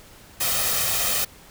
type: noise with comb filter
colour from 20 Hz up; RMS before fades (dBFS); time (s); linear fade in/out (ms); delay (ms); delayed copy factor
white; -23; 0.4-1.25; 10; 1.6; +0.6
effects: pink hiss -48 dBFS RMS until 1.5 s